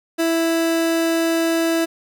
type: tone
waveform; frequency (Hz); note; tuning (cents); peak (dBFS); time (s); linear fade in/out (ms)
30% pulse; 329.9; E4; +1; -14; 0.18-1.86; 20
effects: none